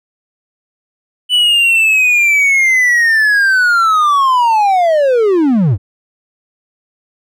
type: linear sweep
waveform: triangle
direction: down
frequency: 2991 to 81.7 Hz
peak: -6 dBFS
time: 1.29-5.78 s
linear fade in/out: 50 ms
effects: none